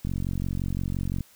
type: click train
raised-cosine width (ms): 5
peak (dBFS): -17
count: 54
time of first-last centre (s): 0.05-1.207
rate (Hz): 45.8
effects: white hiss -56 dBFS RMS until 1.35 s